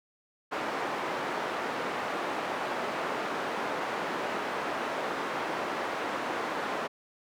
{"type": "band-pass noise", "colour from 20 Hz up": "white", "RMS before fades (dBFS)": -33, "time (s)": [0.51, 6.88], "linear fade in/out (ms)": 20, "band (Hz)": [280, 1200], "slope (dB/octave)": 12, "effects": []}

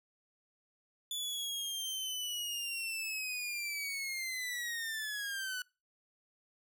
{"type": "linear sweep", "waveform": "sawtooth", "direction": "down", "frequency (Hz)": [3475, 1478], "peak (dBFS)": -33, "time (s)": [1.11, 5.62], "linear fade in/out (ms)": 2, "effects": ["noise-tail reverb RT60 0.3 s tail -25 dB re dry"]}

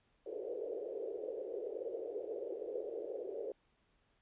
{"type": "band-pass noise", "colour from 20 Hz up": "white", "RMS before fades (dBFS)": -42, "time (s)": [0.26, 3.52], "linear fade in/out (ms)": 5, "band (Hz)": [390, 510], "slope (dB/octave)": 48, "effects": ["pink hiss -75 dBFS RMS until 4.21 s", "resampled to 8000 Hz"]}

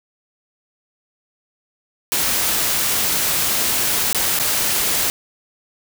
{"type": "noise with dropouts", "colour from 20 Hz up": "white", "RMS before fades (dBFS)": -19, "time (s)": [2.12, 5.1], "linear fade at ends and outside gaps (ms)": 0, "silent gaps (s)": [[4.129, 4.147], [4.389, 4.398]], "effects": []}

